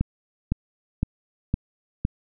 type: click train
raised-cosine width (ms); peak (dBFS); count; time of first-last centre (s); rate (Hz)
5; -9; 5; 0.01-2.051; 1.96
effects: none